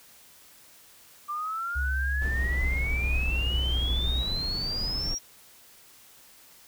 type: exponential sweep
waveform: sine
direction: up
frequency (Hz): 1174.7 to 5700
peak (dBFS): -29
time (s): 1.28-5.19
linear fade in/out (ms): 20
type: tone with pitch glide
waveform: sine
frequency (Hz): 67 to 63.35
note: C2 to B1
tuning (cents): +42 to +45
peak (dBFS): -26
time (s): 1.75-4.24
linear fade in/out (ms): 20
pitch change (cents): -97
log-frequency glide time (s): 2.04-2.83
type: noise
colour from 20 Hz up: brown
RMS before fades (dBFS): -33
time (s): 2.21-5.15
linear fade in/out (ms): 10
effects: white hiss -54 dBFS RMS until 6.67 s